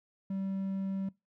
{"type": "tone", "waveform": "triangle", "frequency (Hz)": 193.3, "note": "G3", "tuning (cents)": -24, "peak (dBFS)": -30, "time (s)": [0.3, 1.09], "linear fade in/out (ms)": 5, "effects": ["noise-tail reverb RT60 0.2 s tail -21 dB re dry"]}